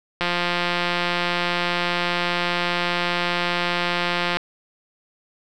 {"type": "click train", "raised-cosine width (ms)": 0.3, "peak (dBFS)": -6, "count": 729, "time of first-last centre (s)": [0.21, 4.37], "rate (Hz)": 175, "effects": []}